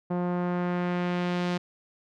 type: tone with low-pass filter sweep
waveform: sawtooth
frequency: 177.3 Hz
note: F3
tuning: 26 cents sharp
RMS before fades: -28 dBFS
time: 0.1-1.58 s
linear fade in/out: 10 ms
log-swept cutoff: 900 to 4500 Hz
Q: 1
effects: none